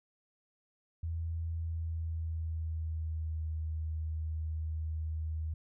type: tone with pitch glide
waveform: sine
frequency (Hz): 82.41 to 79.01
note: E2 to D#2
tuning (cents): 0 to +27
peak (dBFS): -33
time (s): 1.03-5.54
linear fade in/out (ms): 5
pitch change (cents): -73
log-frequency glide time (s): 1.54-3.5
effects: none